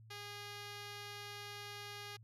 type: tone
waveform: 5% pulse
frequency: 410 Hz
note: G#4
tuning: 22 cents flat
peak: -35 dBFS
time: 0.1-2.17 s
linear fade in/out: 10 ms
effects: added 111 Hz sine -56 dBFS peak until 2.23 s + low-pass 11000 Hz 12 dB/octave